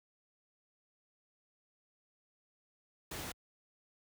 pink noise, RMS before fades -42 dBFS, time 3.11-3.32 s, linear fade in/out 5 ms, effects high-pass 60 Hz 12 dB/octave

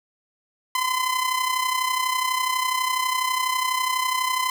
sawtooth tone with amplitude modulation, 1022 Hz, C6, 41 cents flat, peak -15 dBFS, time 0.75-4.5 s, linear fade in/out 2 ms, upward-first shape sine, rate 32.1 Hz, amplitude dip 60%, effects none

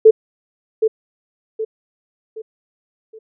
sine tone with echo, 440 Hz, A4, in tune, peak -3 dBFS, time 0.05-0.11 s, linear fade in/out 10 ms, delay 770 ms, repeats 4, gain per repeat -8 dB, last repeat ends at 3.19 s, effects none

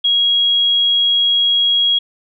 sine tone, 3300 Hz, G#7, 12 cents flat, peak -11 dBFS, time 0.04-1.99 s, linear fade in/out 10 ms, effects none

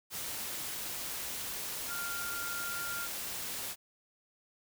sine tone in noise, 1396.9 Hz, F6, in tune, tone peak -38 dBFS, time 1.87-3.09 s, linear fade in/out 50 ms, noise white, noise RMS -39 dBFS, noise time 0.1-3.76 s, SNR -2 dB, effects none

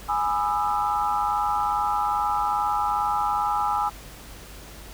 sine chord, E major seventh, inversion first, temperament equal with one note detuned, 830.6 / 987.8 / 1216.1 / 1318.5 Hz, G#5 / B5 / D#6 / E6, 0 / 0 / -40 / 0 cents, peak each -24 / -29 / -29 / -28 dBFS, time 0.08-3.9 s, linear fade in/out 20 ms, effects added 50 Hz sine -44 dBFS peak until 4.93 s + pink hiss -44 dBFS RMS until 4.93 s

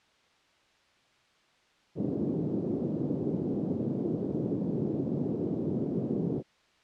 white band-pass noise, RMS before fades -31 dBFS, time 1.95-6.43 s, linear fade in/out 50 ms, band 130 to 370 Hz, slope 24 dB/octave, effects white hiss -65 dBFS RMS until 6.83 s + low-pass 4000 Hz 12 dB/octave

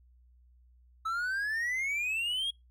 triangle exponential sweep, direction up, 1296 to 3322 Hz, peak -28 dBFS, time 1.05-2.51 s, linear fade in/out 10 ms, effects noise-tail reverb RT60 0.2 s tail -26 dB re dry + added 61 Hz sine -58 dBFS peak until 2.7 s

